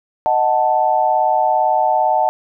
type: chord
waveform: sine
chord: D# diminished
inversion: none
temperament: equal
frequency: 622.3 / 740 / 880 Hz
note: D#5 / F#5 / A5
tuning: 0 / 0 / 0 cents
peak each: -19 / -16 / -16 dBFS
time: 0.26-2.29 s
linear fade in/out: 0 ms
effects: none